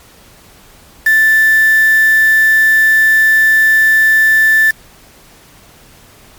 sine tone with quantisation, 1760 Hz, A6, in tune, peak -6 dBFS, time 1.06-4.71 s, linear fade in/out 5 ms, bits 3, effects pink hiss -42 dBFS RMS until 6.38 s + MP3 96 kbps

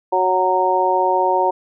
harmonic tone, 185 Hz, F#3, in tune, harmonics 2 / 3 / 4 / 5, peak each -21 / -21 / -20 / -17 dBFS, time 0.12-1.51 s, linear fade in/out 10 ms, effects none

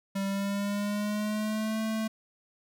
square tone with pitch glide, 196 to 220 Hz, G3 to A3, 0 to 0 cents, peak -29 dBFS, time 0.15-2.08 s, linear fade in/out 10 ms, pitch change +200 cents, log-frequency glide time 0.26-1.8 s, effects none

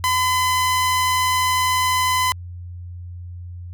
sawtooth tone, 1014 Hz, B5, 45 cents sharp, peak -13 dBFS, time 0.04-2.32 s, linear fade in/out 0 ms, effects added 88 Hz sine -31 dBFS peak until 3.73 s

